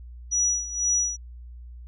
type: tone with tremolo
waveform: sine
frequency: 5850 Hz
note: F#8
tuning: 21 cents flat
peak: -19 dBFS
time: 0.31-1.17 s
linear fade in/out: 20 ms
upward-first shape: sine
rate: 2 Hz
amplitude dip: 80%
effects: added 60 Hz sine -39 dBFS peak until 1.87 s